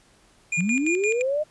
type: tone with tremolo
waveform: square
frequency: 2424 Hz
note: D#7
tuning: 46 cents flat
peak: -23 dBFS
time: 0.52-1.22 s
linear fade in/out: 5 ms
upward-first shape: square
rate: 5.8 Hz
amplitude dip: 80%
type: linear sweep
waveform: sine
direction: up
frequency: 155.56 to 623 Hz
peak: -21 dBFS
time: 0.57-1.44 s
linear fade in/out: 20 ms
effects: pink hiss -58 dBFS RMS until 1.5 s + resampled to 24000 Hz